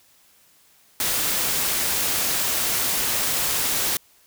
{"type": "noise", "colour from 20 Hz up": "white", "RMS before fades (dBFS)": -23, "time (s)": [1, 3.97], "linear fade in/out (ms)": 2, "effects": ["white hiss -57 dBFS RMS until 4.26 s"]}